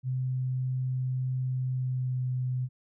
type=tone with pitch glide; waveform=sine; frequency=128.7 to 127.15 Hz; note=C3 to C3; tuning=-28 to -49 cents; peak=-27 dBFS; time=0.03-2.69 s; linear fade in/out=50 ms; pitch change=-21 cents; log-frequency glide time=1.71-2.23 s; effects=none